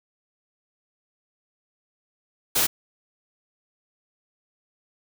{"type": "noise", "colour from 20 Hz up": "white", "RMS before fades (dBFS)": -21, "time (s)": [2.55, 2.67], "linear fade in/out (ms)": 10, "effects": []}